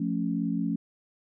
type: chord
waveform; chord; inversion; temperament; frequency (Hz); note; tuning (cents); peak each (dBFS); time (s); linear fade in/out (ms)
sine; F augmented; none; equal; 174.61 / 220 / 277.2; F3 / A3 / C#4; 0 / 0 / 0; -30; 0-0.76; 5
effects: none